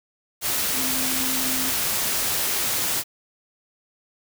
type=tone in noise; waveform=sine; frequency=260 Hz; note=C4; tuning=11 cents flat; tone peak=-31 dBFS; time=0.72-1.73 s; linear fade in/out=50 ms; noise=white; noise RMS=-24 dBFS; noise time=0.41-3.04 s; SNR=-10 dB; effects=none